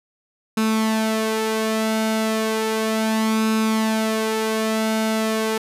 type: tone with flanger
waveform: sawtooth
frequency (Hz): 220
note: A3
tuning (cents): 0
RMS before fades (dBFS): -21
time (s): 0.57-5.58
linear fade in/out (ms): 5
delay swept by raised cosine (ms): 0.77 to 3.17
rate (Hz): 0.34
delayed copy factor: +0.55
effects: resampled to 32000 Hz